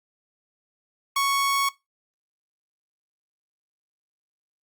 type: tone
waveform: sawtooth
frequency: 1108.7 Hz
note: C#6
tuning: in tune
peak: -17 dBFS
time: 1.16-1.69 s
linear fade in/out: 5 ms
effects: noise-tail reverb RT60 0.2 s tail -19 dB re dry + Opus 48 kbps